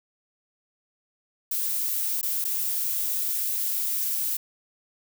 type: noise with dropouts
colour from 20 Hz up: violet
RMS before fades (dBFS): -27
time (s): 1.51-4.37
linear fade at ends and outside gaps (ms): 5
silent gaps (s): 2.214-2.229 / 2.443-2.449
effects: none